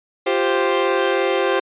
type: chord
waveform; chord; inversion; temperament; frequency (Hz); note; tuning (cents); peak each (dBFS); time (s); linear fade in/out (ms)
sawtooth; F suspended second; none; equal; 349.2 / 392 / 523.3; F4 / G4 / C5; 0 / 0 / 0; -19 / -16 / -16; 0.26-1.6; 10
effects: resampled to 8000 Hz